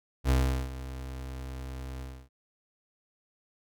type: tone with ADSR envelope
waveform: 35% pulse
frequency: 65 Hz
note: C2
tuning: 11 cents flat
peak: -19 dBFS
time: 0.24-2.29 s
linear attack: 58 ms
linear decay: 390 ms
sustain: -16 dB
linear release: 280 ms
effects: none